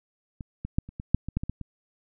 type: clicks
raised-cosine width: 5 ms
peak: -24 / -20 / -10 / -29 / -22 / -6 / -20 / -13 / -19 / -18 / -23 dBFS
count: 11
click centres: 0.408 / 0.65 / 0.785 / 0.89 / 0.999 / 1.146 / 1.286 / 1.37 / 1.435 / 1.496 / 1.613 s
effects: none